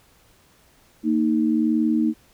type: tone pair together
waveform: sine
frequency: 229.7 / 311.1 Hz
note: A#3 / D#4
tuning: -25 / 0 cents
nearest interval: perfect fourth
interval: 525 cents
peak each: -20 dBFS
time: 1.03-2.14 s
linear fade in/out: 50 ms
effects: pink hiss -57 dBFS RMS until 2.33 s